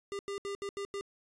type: tone bursts at uneven times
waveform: square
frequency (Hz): 400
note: G4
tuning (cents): +35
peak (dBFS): -36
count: 6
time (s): 0.12-0.19 / 0.28-0.38 / 0.45-0.55 / 0.62-0.69 / 0.77-0.85 / 0.94-1.01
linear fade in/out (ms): 0
effects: resampled to 22050 Hz